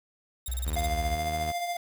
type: tone bursts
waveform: 5% pulse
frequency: 3710 Hz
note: A#7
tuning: 9 cents flat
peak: -27 dBFS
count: 8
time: 0.46-0.862 s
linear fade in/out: 2 ms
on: 24 ms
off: 30 ms
type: tone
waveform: sine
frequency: 62.4 Hz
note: B1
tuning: 19 cents sharp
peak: -29 dBFS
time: 0.48-1.16 s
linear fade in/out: 5 ms
type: tone with vibrato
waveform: sawtooth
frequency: 77.78 Hz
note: D#2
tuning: in tune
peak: -29 dBFS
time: 0.66-1.52 s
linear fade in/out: 10 ms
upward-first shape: sine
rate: 7.2 Hz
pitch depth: 9 cents each way
type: tone with tremolo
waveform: square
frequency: 698.5 Hz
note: F5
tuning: in tune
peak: -28 dBFS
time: 0.76-1.77 s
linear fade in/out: 5 ms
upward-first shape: sine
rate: 14 Hz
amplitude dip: 45%
effects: 8-bit